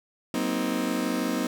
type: chord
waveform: 35% pulse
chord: C half-diminished seventh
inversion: second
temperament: just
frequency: 188.37 / 235.5 / 261.6 / 314 Hz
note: Gb3 / Bb3 / C4 / Eb4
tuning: +31 / +18 / 0 / +16 cents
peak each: -32 / -29 / -28 / -29 dBFS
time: 0.34-1.47 s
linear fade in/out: 2 ms
effects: none